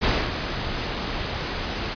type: noise with ADSR envelope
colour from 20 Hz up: pink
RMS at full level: -20 dBFS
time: 0.01-1.95 s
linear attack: 29 ms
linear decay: 260 ms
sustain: -8 dB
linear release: 21 ms
effects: resampled to 11025 Hz